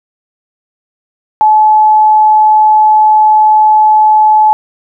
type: tone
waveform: sine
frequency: 859 Hz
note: A5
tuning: 42 cents flat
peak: -3 dBFS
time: 1.41-4.53 s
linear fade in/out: 0 ms
effects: none